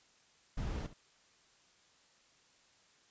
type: noise with echo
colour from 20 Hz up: brown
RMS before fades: -38 dBFS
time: 0.57-0.87 s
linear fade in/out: 10 ms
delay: 67 ms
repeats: 1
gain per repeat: -14 dB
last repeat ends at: 0.937 s
effects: white hiss -67 dBFS RMS until 3.1 s + resampled to 16000 Hz